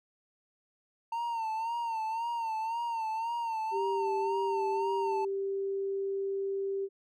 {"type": "tone with vibrato", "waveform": "triangle", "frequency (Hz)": 910, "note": "A#5", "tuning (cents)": -42, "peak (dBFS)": -29, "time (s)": [1.12, 5.25], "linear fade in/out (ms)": 5, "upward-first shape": "sine", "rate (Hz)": 1.9, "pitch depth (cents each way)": 65}
{"type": "tone", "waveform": "sine", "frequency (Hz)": 392, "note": "G4", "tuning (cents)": 0, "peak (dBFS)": -30, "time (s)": [3.71, 6.89], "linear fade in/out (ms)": 50}
{"effects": []}